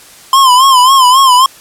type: tone with vibrato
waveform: square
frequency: 1039 Hz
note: C6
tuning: 12 cents flat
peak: -4 dBFS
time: 0.33-1.46 s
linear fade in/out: 2 ms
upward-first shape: sine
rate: 3.7 Hz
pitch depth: 93 cents each way
effects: white hiss -37 dBFS RMS until 1.6 s + low-pass 12000 Hz 12 dB/octave